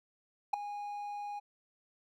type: tone with ADSR envelope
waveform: triangle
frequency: 822 Hz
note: G#5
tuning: 18 cents flat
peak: -20 dBFS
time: 0.53-1.4 s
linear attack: 9 ms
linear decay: 4 ms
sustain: -16 dB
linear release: 17 ms
effects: none